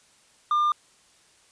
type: tone with tanh clipping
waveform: sine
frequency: 1200 Hz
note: D6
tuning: 37 cents sharp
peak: -20 dBFS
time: 0.51-0.72 s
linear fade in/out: 2 ms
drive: 3 dB
effects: white hiss -59 dBFS RMS until 1.51 s + resampled to 22050 Hz